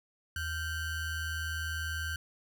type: ring-modulated tone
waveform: square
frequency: 740 Hz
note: F#5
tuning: in tune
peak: -31 dBFS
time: 0.36-2.16 s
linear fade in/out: 2 ms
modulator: 820 Hz
effects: none